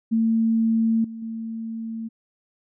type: tone with level steps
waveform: sine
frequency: 225.4 Hz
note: A3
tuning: 42 cents sharp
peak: -17 / -32 / -28 dBFS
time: 0.11-2.09 s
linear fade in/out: 20 ms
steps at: 1.04 / 1.22 s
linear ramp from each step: 5 ms
effects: none